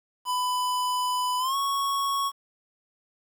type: tone with pitch glide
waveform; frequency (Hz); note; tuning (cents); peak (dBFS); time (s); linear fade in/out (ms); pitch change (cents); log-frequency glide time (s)
square; 998 to 1107.4; B5 to C#6; +18 to -2; -25; 0.25-2.32; 50; +180; 1.39-1.56
effects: 9-bit